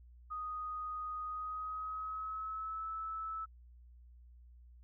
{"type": "tone with pitch glide", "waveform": "sine", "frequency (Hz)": [1244.5, 1307.9], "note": ["D#6", "E6"], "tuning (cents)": [0, -14], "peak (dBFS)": -38, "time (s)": [0.3, 3.46], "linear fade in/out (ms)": 20, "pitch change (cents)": 86, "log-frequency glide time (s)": [1.25, 2.87], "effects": ["added 60 Hz sine -55 dBFS peak until 4.83 s"]}